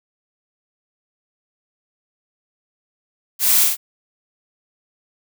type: noise with echo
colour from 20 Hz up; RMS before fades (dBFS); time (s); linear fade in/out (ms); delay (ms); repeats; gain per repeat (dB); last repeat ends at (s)
blue; -17; 3.39-3.68; 50; 45; 2; -2; 3.77
effects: none